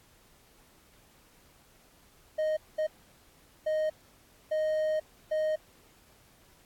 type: tone bursts at uneven times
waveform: triangle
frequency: 621 Hz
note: D#5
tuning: 3 cents flat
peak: -24 dBFS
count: 5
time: 2.38-2.57 / 2.78-2.87 / 3.66-3.9 / 4.51-5 / 5.31-5.56 s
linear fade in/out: 10 ms
effects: pink hiss -61 dBFS RMS until 6.65 s + AAC 64 kbps